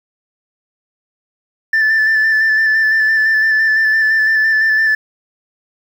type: tone with vibrato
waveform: sine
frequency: 1760 Hz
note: A6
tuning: in tune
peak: -8 dBFS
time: 1.73-4.95 s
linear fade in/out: 5 ms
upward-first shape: square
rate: 5.9 Hz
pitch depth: 19 cents each way
effects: tanh soft clip ceiling -8 dBFS + 7-bit